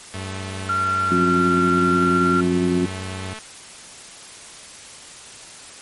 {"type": "click train", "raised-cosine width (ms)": 0.3, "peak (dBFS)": -20, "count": 709, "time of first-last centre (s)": [0.14, 3.388], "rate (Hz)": 218}
{"type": "tone with pitch glide", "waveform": "sawtooth", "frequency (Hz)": [95.6, 94.28], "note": ["G2", "F#2"], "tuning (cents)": [-43, 33], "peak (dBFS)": -25, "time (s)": [0.14, 3.34], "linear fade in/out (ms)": 10, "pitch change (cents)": -24, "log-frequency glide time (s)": [0.64, 2.34]}
{"type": "tone", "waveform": "sine", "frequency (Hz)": 1374, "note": "F6", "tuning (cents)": -29, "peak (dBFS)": -18, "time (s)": [0.69, 2.41], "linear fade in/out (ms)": 5}
{"type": "harmonic tone", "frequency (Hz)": 89.4, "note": "F2", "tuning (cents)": 41, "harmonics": [2, 3, 4], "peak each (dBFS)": [-21, -21, -21], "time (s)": [1.11, 2.86], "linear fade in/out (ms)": 10}
{"effects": ["white hiss -40 dBFS RMS until 5.81 s", "MP3 48 kbps"]}